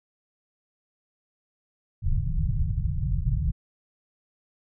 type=low-pass noise; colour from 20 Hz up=pink; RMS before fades=-25 dBFS; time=2.02-3.52 s; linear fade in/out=20 ms; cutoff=170 Hz; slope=96 dB/octave; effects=none

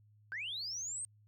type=linear sweep; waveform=sine; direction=up; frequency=1480 to 8600 Hz; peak=-37 dBFS; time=0.32-1.05 s; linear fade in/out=0 ms; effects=tanh soft clip ceiling -33 dBFS + added 105 Hz sine -62 dBFS peak until 1.27 s

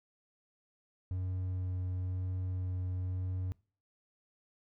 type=tone with vibrato; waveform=triangle; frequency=92 Hz; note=F#2; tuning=9 cents flat; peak=-31 dBFS; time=1.11-3.52 s; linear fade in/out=0 ms; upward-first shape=sine; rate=1 Hz; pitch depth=9 cents each way; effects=noise-tail reverb RT60 0.4 s tail -23 dB re dry

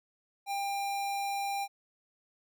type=tone; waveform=square; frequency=797 Hz; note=G5; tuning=28 cents sharp; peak=-32 dBFS; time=0.46-1.68 s; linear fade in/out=50 ms; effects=none

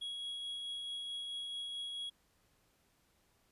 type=tone with tremolo; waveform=triangle; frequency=3322 Hz; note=G#7; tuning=in tune; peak=-37 dBFS; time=0.01-2.1 s; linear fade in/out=10 ms; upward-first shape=triangle; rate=4.6 Hz; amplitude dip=25%; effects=pink hiss -73 dBFS RMS until 3.51 s + resampled to 32000 Hz

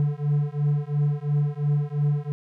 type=beating tone pair; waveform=triangle; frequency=144.8 / 147.7 Hz; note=D3 / D3; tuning=-24 / +10 cents; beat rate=2.9 Hz; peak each=-22 dBFS; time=0-2.32 s; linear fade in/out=0 ms; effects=none

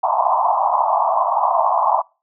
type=band-pass noise; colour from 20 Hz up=white; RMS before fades=-17 dBFS; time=0.03-2.02 s; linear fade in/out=10 ms; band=640 to 1100 Hz; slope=96 dB/octave; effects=noise-tail reverb RT60 0.3 s tail -25 dB re dry

